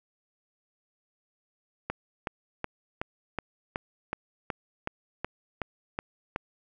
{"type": "click train", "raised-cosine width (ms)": 0.5, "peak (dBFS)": -15, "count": 13, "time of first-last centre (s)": [1.9, 6.361], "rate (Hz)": 2.69, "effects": []}